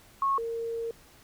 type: tone pair in turn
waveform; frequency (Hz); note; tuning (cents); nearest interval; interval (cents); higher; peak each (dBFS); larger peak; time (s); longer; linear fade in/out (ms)
sine; 1095 / 460.4; C#6 / A#4; -22 / -22; octave + minor third; 1500; first; -23 / -30; first; 0.22-0.38 / 0.38-0.91; second; 2
effects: pink hiss -56 dBFS RMS until 1.23 s